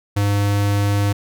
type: tone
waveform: square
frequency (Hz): 101.5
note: G#2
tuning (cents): -39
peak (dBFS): -16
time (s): 0.16-1.13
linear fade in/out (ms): 10
effects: none